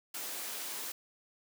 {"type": "high-pass noise", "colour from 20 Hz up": "white", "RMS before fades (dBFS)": -40, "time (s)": [0.14, 0.92], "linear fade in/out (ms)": 5, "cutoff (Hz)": 230, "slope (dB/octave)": 24, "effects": []}